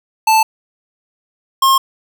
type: tone pair in turn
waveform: square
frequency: 880 / 1071.4 Hz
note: A5 / C6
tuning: 0 / +41 cents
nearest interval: minor third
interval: 341 cents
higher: second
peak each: -9 dBFS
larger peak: neither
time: 0.27-0.43 / 1.62-1.78 s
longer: neither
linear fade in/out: 5 ms
effects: none